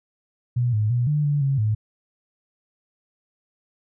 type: tone with pitch steps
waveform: sine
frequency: 122 / 106.7 / 121.6 / 148.9 / 145.3 / 137.1 / 107.7 Hz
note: B2 / G#2 / B2 / D3 / D3 / C#3 / A2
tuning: -21 / +47 / -26 / +24 / -18 / -19 / -37 cents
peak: -18 dBFS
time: 0.56-1.75 s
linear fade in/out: 10 ms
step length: 170 ms
effects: none